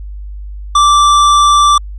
sine tone with hard clipping, 1170 Hz, D6, 7 cents flat, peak -7 dBFS, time 0.75-1.78 s, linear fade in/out 5 ms, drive 13 dB, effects added 50 Hz sine -23 dBFS peak until 1.98 s + resampled to 24000 Hz

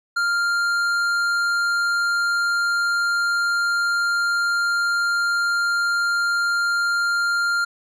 triangle tone with tanh clipping, 1397 Hz, F6, in tune, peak -20 dBFS, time 0.16-7.65 s, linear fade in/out 10 ms, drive 15 dB, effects none

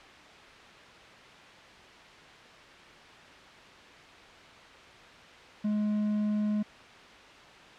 triangle tone, 210.3 Hz, G#3, 22 cents sharp, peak -24 dBFS, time 5.64-6.63 s, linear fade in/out 10 ms, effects white hiss -50 dBFS RMS until 7.78 s + low-pass 3000 Hz 12 dB/octave

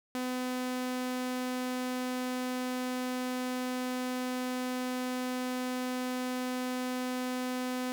sawtooth tone, 252.6 Hz, B3, 39 cents sharp, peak -28 dBFS, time 0.15-7.92 s, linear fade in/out 0 ms, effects none

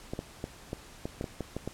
clicks, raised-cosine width 2 ms, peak -20 dBFS, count 10, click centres 0.135 / 0.191 / 0.441 / 0.731 / 1.055 / 1.211 / 1.242 / 1.407 / 1.566 / 1.676 s, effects pink hiss -51 dBFS RMS until 1.73 s + low-pass 11000 Hz 12 dB/octave

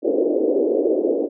white band-pass noise, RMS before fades -19 dBFS, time 0.02-1.29 s, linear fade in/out 50 ms, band 290 to 520 Hz, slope 48 dB/octave, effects none

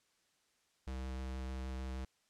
square tone with vibrato, 65 Hz, C2, 11 cents flat, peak -40 dBFS, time 0.87-2.05 s, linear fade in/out 5 ms, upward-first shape sine, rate 6.5 Hz, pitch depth 10 cents each way, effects white hiss -75 dBFS RMS until 2.29 s + low-pass 8000 Hz 12 dB/octave

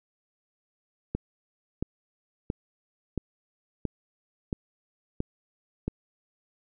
click train, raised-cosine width 3 ms, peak -15 dBFS, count 8, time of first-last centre 1.15-5.88 s, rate 1.48 Hz, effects none

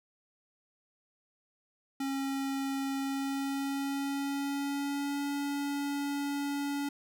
square tone with pitch glide, 272.4 to 284 Hz, C#4 to C#4, -30 to +42 cents, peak -32 dBFS, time 2-6.89 s, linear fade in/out 5 ms, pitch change +72 cents, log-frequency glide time 2.99-5.24 s, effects none

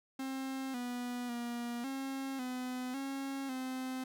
45% pulse tone with pitch steps, 266.1 / 245 / 238.5 / 269.5 / 252.3 / 272.5 / 258.5 Hz, C4 / B3 / A#3 / C#4 / B3 / C#4 / C4, +29 / -14 / +40 / -49 / +37 / -29 / -21 cents, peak -37 dBFS, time 0.19-4.04 s, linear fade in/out 5 ms, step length 550 ms, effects none

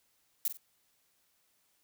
violet noise with echo, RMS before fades -30 dBFS, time 0.45-0.48 s, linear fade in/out 2 ms, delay 46 ms, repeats 2, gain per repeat -10 dB, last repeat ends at 0.572 s, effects white hiss -73 dBFS RMS until 1.83 s

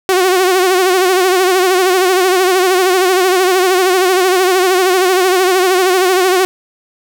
sawtooth tone with vibrato, 370 Hz, F#4, in tune, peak -5 dBFS, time 0.09-6.45 s, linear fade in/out 0 ms, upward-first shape sine, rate 13 Hz, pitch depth 70 cents each way, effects none

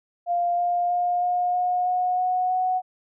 sine tone with pitch steps, 698.5 / 704.2 / 709.9 / 715.7 / 721.5 / 727.3 / 733.2 / 739.2 Hz, F5 / F5 / F5 / F5 / F#5 / F#5 / F#5 / F#5, 0 / +14 / +28 / +42 / -44 / -30 / -16 / -2 cents, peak -20 dBFS, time 0.26-2.82 s, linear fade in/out 50 ms, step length 320 ms, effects none

